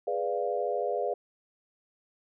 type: chord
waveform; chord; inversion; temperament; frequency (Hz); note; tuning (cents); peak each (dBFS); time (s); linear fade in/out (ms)
sine; G# diminished seventh; none; equal; 415.3 / 493.9 / 587.3 / 698.5; G#4 / B4 / D5 / F5; 0 / 0 / 0 / 0; -33 / -32 / -33 / -33; 0.07-1.14; 5
effects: none